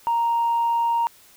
sine tone, 932.3 Hz, A#5, in tune, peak -17 dBFS, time 0.07-1.07 s, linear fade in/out 0 ms, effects tanh soft clip ceiling -15 dBFS + white hiss -52 dBFS RMS until 1.36 s

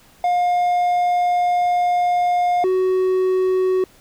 triangle tone pair in turn, 711 / 372.7 Hz, F5 / F#4, +31 / +13 cents, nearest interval major seventh, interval 1118 cents, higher first, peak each -13 dBFS, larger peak neither, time 0.24-2.64 / 2.64-3.84 s, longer first, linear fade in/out 2 ms, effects pink hiss -51 dBFS RMS until 4 s

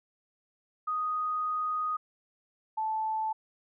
sine tone pair in turn, 1244.5 / 875.4 Hz, D#6 / A5, 0 / -9 cents, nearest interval tritone, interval 609 cents, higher first, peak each -28 dBFS, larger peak neither, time 0.87-1.97 / 2.77-3.33 s, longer first, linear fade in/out 10 ms, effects none

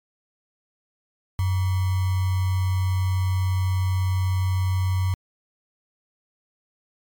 sine tone with sample-and-hold, 93.2 Hz, F#2, 13 cents sharp, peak -19 dBFS, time 1.39-5.14 s, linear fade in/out 0 ms, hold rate 1050 Hz, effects MP3 96 kbps

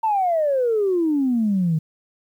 sine exponential sweep, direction down, 912 to 152.6 Hz, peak -16 dBFS, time 0.03-1.79 s, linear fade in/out 10 ms, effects tanh soft clip ceiling -12 dBFS + 9-bit

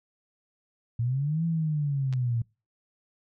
sine linear two-way sweep, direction up then down, 113.6 to 168 to 113.6 Hz, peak -24 dBFS, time 0.99-2.42 s, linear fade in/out 5 ms, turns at 1.45 s
clicks, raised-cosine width 0.2 ms, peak -27 dBFS, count 2, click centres 2.127 / 2.136 s
effects noise-tail reverb RT60 0.3 s tail -25 dB re dry

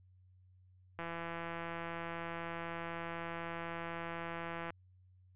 click train, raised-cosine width 0.5 ms, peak -27 dBFS, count 625, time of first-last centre 0.99-4.704 s, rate 168 Hz, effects added 92 Hz sine -61 dBFS peak until 5.35 s + resampled to 8000 Hz

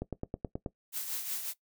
click train, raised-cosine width 2 ms, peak -21 dBFS, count 7, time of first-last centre 0.02-0.662 s, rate 9.35 Hz
blue noise with tremolo, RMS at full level -34 dBFS, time 0.92-1.54 s, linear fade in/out 50 ms, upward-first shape triangle, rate 5.5 Hz, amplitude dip 60%
effects noise-tail reverb RT60 0.1 s tail -18 dB re dry

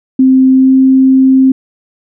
sine tone with pitch glide, 261.6 to 263.7 Hz, C4 to C4, 0 to +14 cents, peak -3 dBFS, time 0.19-1.52 s, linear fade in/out 5 ms, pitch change +14 cents, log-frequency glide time 0.51-0.74 s, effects none

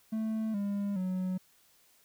triangle tone with pitch steps, 220 / 201.7 / 185 Hz, A3 / G3 / F#3, 0 / +50 / 0 cents, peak -28 dBFS, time 0.12-1.38 s, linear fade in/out 10 ms, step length 420 ms, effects white hiss -65 dBFS RMS until 2.04 s

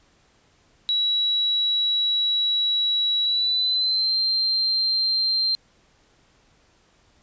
sine tone with pitch glide, 3900 to 4156 Hz, B7 to C8, -23 to -12 cents, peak -19 dBFS, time 0.89-5.55 s, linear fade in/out 0 ms, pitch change +111 cents, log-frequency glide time 3.23-4.17 s, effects pink hiss -60 dBFS RMS until 7.22 s + resampled to 16000 Hz

